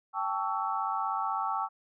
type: chord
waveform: sine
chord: A dominant seventh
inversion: third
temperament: equal with one note detuned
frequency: 784 / 880 / 1126.8 / 1318.5 Hz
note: G5 / A5 / C#6 / E6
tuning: 0 / 0 / +28 / 0 cents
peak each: -34 / -34 / -34 / -34 dBFS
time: 0.13-1.69 s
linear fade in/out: 50 ms
effects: none